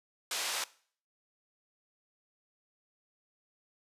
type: band-pass noise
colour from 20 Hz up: white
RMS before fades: -35 dBFS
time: 0.31-0.64 s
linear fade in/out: 2 ms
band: 570 to 6900 Hz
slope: 12 dB/octave
effects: noise-tail reverb RT60 0.5 s tail -20 dB re dry + resampled to 32000 Hz